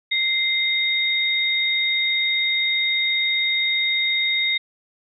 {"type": "tone pair together", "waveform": "sine", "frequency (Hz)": [2093, 3719], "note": ["C7", "A#7"], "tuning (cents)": [0, -5], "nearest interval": "minor seventh", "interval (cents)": 995, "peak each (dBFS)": -21, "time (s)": [0.11, 4.58], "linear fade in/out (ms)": 10, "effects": []}